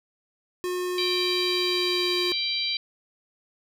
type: tone with pitch glide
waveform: square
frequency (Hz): 361 to 357.3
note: F#4 to F4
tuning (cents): -43 to +40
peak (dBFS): -27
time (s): 0.64-2.32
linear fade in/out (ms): 0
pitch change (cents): -17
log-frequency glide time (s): 1.46-2.19
type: harmonic tone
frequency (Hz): 784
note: G5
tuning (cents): 0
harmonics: 3 / 4 / 5 / 6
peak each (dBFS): -32 / -32 / -28 / -30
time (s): 0.98-2.77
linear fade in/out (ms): 2
effects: none